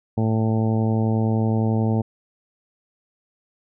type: harmonic tone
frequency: 111 Hz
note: A2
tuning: 16 cents sharp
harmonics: 1 / 2 / 3 / 4 / 5 / 6 / 7 / 8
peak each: -20 / -22 / -30 / -30 / -34 / -36 / -34 / -38 dBFS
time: 0.17-2.02 s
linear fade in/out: 10 ms
effects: none